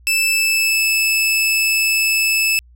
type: tone with pitch glide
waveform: sawtooth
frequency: 2637 to 2620 Hz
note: E7 to E7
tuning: 0 to -11 cents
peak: -11 dBFS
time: 0.07-2.59 s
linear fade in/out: 0 ms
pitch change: -11 cents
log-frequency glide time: 0.27-0.8 s
effects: added 60 Hz sine -44 dBFS peak until 2.75 s